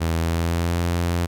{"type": "tone with pitch glide", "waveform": "sawtooth", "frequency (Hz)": [82.3, 86.19], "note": ["E2", "F2"], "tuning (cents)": [-2, -22], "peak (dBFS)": -16, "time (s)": [0, 1.27], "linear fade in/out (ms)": 20, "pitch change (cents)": 80, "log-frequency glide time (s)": [0.15, 0.82], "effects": []}